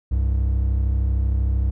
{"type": "tone pair together", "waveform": "triangle", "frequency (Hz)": [64.99, 98], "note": ["C2", "G2"], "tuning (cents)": [-11, 0], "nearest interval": "perfect fifth", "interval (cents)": 711, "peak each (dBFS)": [-16, -24], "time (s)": [0.11, 1.71], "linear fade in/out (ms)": 10, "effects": []}